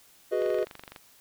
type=chord; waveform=triangle; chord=G# minor seventh; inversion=third; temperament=equal; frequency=370 / 415.3 / 493.9 / 622.3 Hz; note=F#4 / G#4 / B4 / D#5; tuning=0 / 0 / 0 / 0 cents; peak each=-28 dBFS; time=0.31-0.65 s; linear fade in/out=20 ms
type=click train; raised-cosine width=0.3 ms; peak=-26 dBFS; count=14; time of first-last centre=0.42-0.962 s; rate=24 Hz
effects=white hiss -58 dBFS RMS until 1.2 s